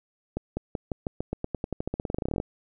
accelerating click train, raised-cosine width 2 ms, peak -15 dBFS, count 27, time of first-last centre 0.37-2.401 s, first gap 200 ms, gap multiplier 0.91, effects none

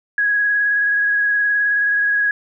sine tone with vibrato, 1661.2 Hz, G#6, in tune, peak -14 dBFS, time 0.18-2.31 s, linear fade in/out 2 ms, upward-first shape sine, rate 19 Hz, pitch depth 18 cents each way, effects none

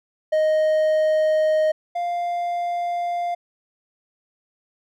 triangle tone pair in turn, 622.3 / 698.5 Hz, D#5 / F5, 0 / 0 cents, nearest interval major second, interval 200 cents, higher second, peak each -14 / -20 dBFS, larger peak first, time 0.32-1.72 / 1.95-3.35 s, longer neither, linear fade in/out 10 ms, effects none

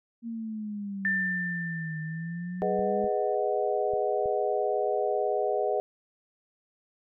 sine exponential two-way sweep, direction down then up, 233.9 to 155.56 to 208.2 Hz, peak -32 dBFS, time 0.22-3.09 s, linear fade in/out 50 ms, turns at 2 s
sine tone with exponential decay, 1783 Hz, A6, 22 cents sharp, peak -23 dBFS, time 1.05-3.35 s, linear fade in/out 1 ms, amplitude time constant 500 ms
sine chord, G# minor seventh, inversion none, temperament equal, 415.3 / 493.9 / 622.3 / 740 Hz, G#4 / B4 / D#5 / F#5, 0 / 0 / 0 / 0 cents, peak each -29 / -31 / -30 / -31 dBFS, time 2.62-5.8 s, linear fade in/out 0 ms
clicks, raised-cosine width 5 ms, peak -33 dBFS, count 4, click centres 2.792 / 3.043 / 3.936 / 4.258 s
effects none

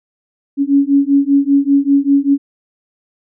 sine beating tone pair, 277.2 / 282.3 Hz, C#4 / C#4, 0 / +32 cents, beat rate 5.1 Hz, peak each -12 dBFS, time 0.57-2.38 s, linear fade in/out 50 ms, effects none

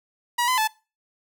sawtooth tone with pitch steps, 962 / 1016 / 871 Hz, B5 / B5 / A5, -46 / +49 / -18 cents, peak -16 dBFS, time 0.38-0.677 s, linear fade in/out 10 ms, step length 99 ms, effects noise-tail reverb RT60 0.3 s tail -21 dB re dry

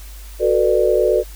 sine chord, B minor seventh, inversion second, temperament just, 370.4 / 444.5 / 493.9 / 592.7 Hz, F#4 / A4 / B4 / D5, +2 / +18 / 0 / +16 cents, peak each -18 dBFS, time 0.39-1.24 s, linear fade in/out 50 ms, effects added 50 Hz sine -33 dBFS peak until 1.35 s + white hiss -43 dBFS RMS until 1.35 s

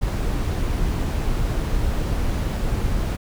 brown noise, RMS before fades -22 dBFS, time 0.01-3.17 s, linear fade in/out 20 ms, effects none

